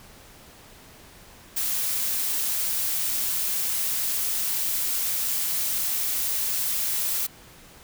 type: noise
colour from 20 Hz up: blue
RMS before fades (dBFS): -26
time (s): 1.56-7.27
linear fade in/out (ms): 10
effects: pink hiss -49 dBFS RMS until 7.83 s